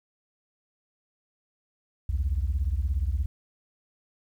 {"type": "beating tone pair", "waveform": "sine", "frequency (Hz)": [61.74, 78.74], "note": ["B1", "D#2"], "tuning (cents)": [0, 21], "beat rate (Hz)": 17, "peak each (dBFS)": [-25, -26], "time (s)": [2.09, 3.26], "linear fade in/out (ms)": 5, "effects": ["tanh soft clip ceiling -19 dBFS", "10-bit"]}